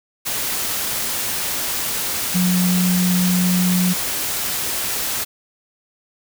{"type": "tone in noise", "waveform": "sine", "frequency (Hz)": 180.9, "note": "F#3", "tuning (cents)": -39, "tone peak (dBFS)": -15, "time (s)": [2.34, 3.94], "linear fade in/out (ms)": 20, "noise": "white", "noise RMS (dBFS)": -23, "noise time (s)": [0.25, 5.25], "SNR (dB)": 5, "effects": []}